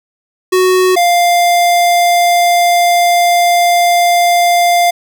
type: tone pair in turn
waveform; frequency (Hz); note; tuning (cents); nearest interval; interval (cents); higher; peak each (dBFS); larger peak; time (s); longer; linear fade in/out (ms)
square; 370 / 698.5; F#4 / F5; 0 / 0; major seventh; 1100; second; -8; neither; 0.52-0.96 / 0.96-4.91; second; 10
effects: none